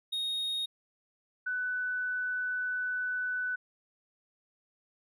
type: tone pair in turn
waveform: triangle / sine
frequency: 3729 / 1495.3 Hz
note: A#7 / F#6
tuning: 0 / +18 cents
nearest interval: octave + major third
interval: 1582 cents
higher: first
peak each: -29 / -30 dBFS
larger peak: first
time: 0.12-0.66 / 1.46-3.56 s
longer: second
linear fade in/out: 10 ms
effects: none